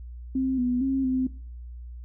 sine tone with pitch steps, 262.7 / 247.6 / 267.9 / 258.3 Hz, C4 / B3 / C4 / C4, +7 / +5 / +41 / -22 cents, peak -22 dBFS, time 0.35-1.27 s, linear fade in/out 5 ms, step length 230 ms, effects noise-tail reverb RT60 0.4 s tail -17 dB re dry + added 60 Hz sine -37 dBFS peak until 2.04 s

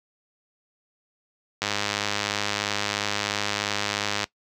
click train, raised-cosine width 0.2 ms, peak -7 dBFS, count 271, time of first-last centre 1.62-4.241 s, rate 103 Hz, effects noise-tail reverb RT60 0.1 s tail -20 dB re dry + high-pass 60 Hz 12 dB/octave

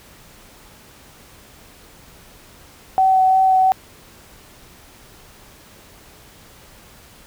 sine tone with vibrato, 757 Hz, F#5, 39 cents sharp, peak -11 dBFS, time 2.98-3.72 s, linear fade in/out 0 ms, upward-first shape sine, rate 2.9 Hz, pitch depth 11 cents each way, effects pink hiss -46 dBFS RMS until 7.26 s

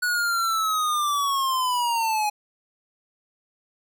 square linear sweep, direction down, 1472 to 830 Hz, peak -22 dBFS, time 0.02-2.3 s, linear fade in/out 10 ms, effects none

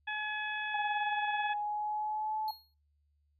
harmonic tone, 849 Hz, G#5, 38 cents sharp, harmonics 1 / 2 / 3 / 4, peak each -40 / -36 / -41 / -45 dBFS, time 0.07-1.54 s, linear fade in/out 10 ms
sine tone with pitch glide, 830.6 to 864.9 Hz, G#5 to A5, 0 to -30 cents, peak -32 dBFS, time 0.74-2.51 s, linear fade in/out 5 ms, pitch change +70 cents, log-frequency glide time 1.55-2.38 s
square tone with exponential decay, 4293 Hz, C8, 44 cents sharp, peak -40 dBFS, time 2.48-2.74 s, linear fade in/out 1 ms, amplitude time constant 56 ms
effects noise-tail reverb RT60 0.4 s tail -25 dB re dry + added 73 Hz sine -70 dBFS peak until 3.39 s

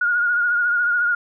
sine tone with vibrato, 1435 Hz, F6, 47 cents sharp, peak -16 dBFS, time 0.01-1.15 s, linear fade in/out 5 ms, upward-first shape triangle, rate 14 Hz, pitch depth 48 cents each way, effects none

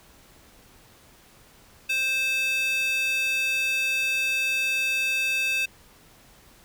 square tone with high-pass filter, 523.3 Hz, C5, in tune, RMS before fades -25 dBFS, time 1.89-5.66 s, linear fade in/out 10 ms, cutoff 2500 Hz, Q 5.1, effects pink hiss -54 dBFS RMS until 6.64 s

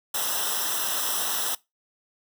white noise with comb filter, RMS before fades -27 dBFS, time 0.14-1.55 s, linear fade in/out 5 ms, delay 0.44 ms, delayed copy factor -1, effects noise-tail reverb RT60 0.2 s tail -21 dB re dry

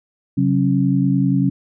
sine tone cluster, 136.6 / 186.9 / 274.5 Hz, C#3 / F#3 / C#4, -25 / +18 / -17 cents, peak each -18 dBFS, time 0.37-1.5 s, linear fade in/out 10 ms, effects none

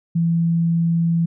sine tone, 167.4 Hz, E3, 27 cents sharp, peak -15 dBFS, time 0.15-1.26 s, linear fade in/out 10 ms, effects none

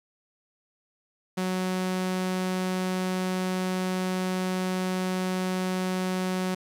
sawtooth tone, 185 Hz, F#3, in tune, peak -22 dBFS, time 1.37-6.55 s, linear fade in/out 10 ms, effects low-pass 12000 Hz 12 dB/octave + 9-bit

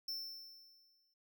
square tone with exponential decay, 5360 Hz, E8, 28 cents sharp, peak -38 dBFS, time 0.08-1.14 s, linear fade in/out 5 ms, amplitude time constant 230 ms, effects none

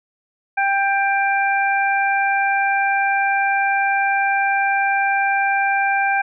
harmonic tone, 790 Hz, G5, 13 cents sharp, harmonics 1 / 2 / 3, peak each -18 / -20 / -23 dBFS, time 0.57-6.22 s, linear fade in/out 10 ms, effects none

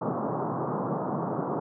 pink band-pass noise, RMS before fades -30 dBFS, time 0.01-1.6 s, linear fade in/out 10 ms, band 130 to 1200 Hz, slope 48 dB/octave, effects none

